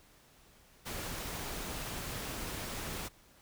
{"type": "noise", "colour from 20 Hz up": "pink", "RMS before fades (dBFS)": -40, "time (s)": [0.85, 3.09], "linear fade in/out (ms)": 20, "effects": ["pink hiss -62 dBFS RMS until 3.41 s"]}